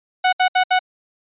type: tone bursts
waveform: sawtooth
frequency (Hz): 739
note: F#5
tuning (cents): -2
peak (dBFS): -9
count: 4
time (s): 0.24-0.792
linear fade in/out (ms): 10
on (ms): 87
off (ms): 68
effects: resampled to 8000 Hz